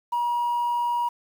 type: tone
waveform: sine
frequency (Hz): 957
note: A#5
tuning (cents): +45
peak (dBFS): -20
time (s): 0.12-1.09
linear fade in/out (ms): 10
effects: tanh soft clip ceiling -20 dBFS + 8-bit